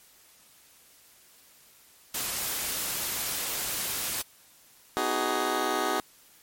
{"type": "noise", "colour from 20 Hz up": "white", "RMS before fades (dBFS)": -31, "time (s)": [2.14, 4.22], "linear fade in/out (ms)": 5}
{"type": "chord", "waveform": "15% pulse", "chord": "G# minor seventh", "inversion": "first", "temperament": "just", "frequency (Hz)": [249.2, 311.5, 373.8, 415.3], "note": ["B3", "D#4", "F#4", "G#4"], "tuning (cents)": [16, 2, 18, 0], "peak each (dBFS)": [-30, -26, -24, -25], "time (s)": [4.97, 6], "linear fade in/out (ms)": 0}
{"effects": ["white hiss -57 dBFS RMS until 6.42 s", "MP3 64 kbps"]}